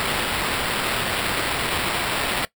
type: noise with sample-and-hold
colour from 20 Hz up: white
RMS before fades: -24 dBFS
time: 0-2.45 s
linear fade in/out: 0 ms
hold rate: 6300 Hz
effects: noise-tail reverb RT60 0.1 s tail -19 dB re dry